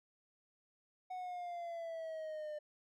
triangle exponential sweep, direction down, 742 to 598 Hz, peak -39 dBFS, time 1.1-2.59 s, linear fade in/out 10 ms, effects none

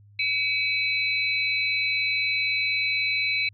sine tone cluster, 2272 / 2581 / 4010 Hz, C#7 / E7 / B7, +42 / -37 / +26 cents, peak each -25 / -27 / -29 dBFS, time 0.19-3.49 s, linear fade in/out 5 ms, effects added 102 Hz sine -50 dBFS peak until 3.53 s

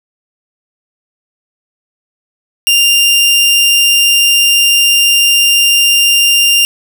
sawtooth tone, 2794 Hz, F7, in tune, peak -3 dBFS, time 2.67-6.65 s, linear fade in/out 0 ms, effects none

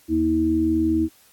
harmonic tone, 80 Hz, D#2, 49 cents sharp, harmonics 1 / 3 / 4, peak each -28 / -26 / -18 dBFS, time 0.08-1.09 s, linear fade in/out 50 ms, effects white hiss -55 dBFS RMS until 1.32 s + AAC 64 kbps

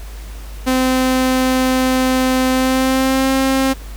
sawtooth tone with pitch glide, 258.2 to 266.5 Hz, C4 to C4, -23 to +32 cents, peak -9 dBFS, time 0.66-3.74 s, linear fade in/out 20 ms, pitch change +55 cents, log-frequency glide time 2.51-3.31 s, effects added 51 Hz sine -28 dBFS peak until 3.96 s + pink hiss -40 dBFS RMS until 3.96 s

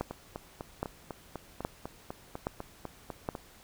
two click trains, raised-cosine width 1 ms, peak -23 / -17 dBFS, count 14 / 5, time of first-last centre 0.11-3.352 / 0.01-3.289 s, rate 4.01 / 1.22 Hz, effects pink hiss -56 dBFS RMS until 3.63 s

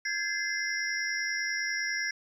sine tone cluster, 1606 / 1696 / 2075 / 5120 / 5590 Hz, G6 / G#6 / C7 / D#8 / F8, +41 / +36 / -15 / +49 / +1 cents, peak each -37 / -34 / -33 / -40 / -37 dBFS, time 0.05-2.11 s, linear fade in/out 5 ms, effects 10-bit

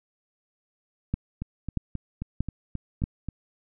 two click trains, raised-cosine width 5 ms, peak -19 / -13 dBFS, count 8 / 4, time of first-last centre 1.42-3.287 / 1.14-3.039 s, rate 3.75 / 1.58 Hz, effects none

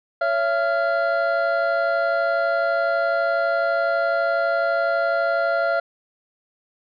triangle tone cluster, 559 / 671 / 1392 Hz, C#5 / E5 / F6, +14 / +31 / -6 cents, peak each -23 / -19 / -22 dBFS, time 0.21-5.8 s, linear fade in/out 5 ms, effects resampled to 11025 Hz

